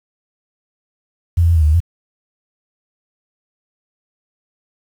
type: tone with pitch steps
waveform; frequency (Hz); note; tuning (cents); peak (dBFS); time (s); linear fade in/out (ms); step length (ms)
sine; 85.7 / 83.9 / 84.9 / 80.5 / 75.6 / 76.5 / 85.6; F2 / E2 / F2 / E2 / D#2 / D#2 / F2; -32 / +31 / -48 / -41 / -49 / -29 / -34; -9; 1.37-1.804; 10; 62
effects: 7-bit

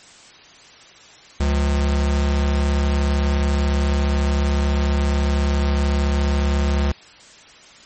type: tone pair together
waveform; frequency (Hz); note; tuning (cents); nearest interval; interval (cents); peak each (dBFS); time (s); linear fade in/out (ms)
square; 70.92 / 178.7; C#2 / F3; +40 / +40; octave + major third; 1600; -17 / -29; 1.4-6.92; 5
effects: white hiss -45 dBFS RMS until 7.85 s + MP3 32 kbps

